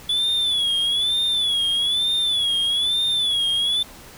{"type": "tone with vibrato", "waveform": "triangle", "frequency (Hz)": 3426, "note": "A7", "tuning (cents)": -47, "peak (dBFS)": -17, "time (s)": [0.09, 3.83], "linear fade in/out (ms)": 5, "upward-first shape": "sine", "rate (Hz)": 1.1, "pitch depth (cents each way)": 99, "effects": ["pink hiss -43 dBFS RMS until 4.17 s"]}